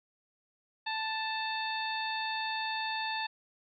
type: harmonic tone with a mistuned harmonic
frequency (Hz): 880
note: A5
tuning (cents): 0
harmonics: 1 / 2 / 3 / 4 / 5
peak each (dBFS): -35 / -38 / -40 / -41 / -42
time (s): 0.86-3.27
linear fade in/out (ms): 10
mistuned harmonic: 4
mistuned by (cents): +45
effects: none